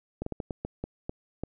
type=slowing click train; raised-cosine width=2 ms; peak=-19 dBFS; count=9; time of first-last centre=0.22-1.436 s; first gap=44 ms; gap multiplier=1.34; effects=none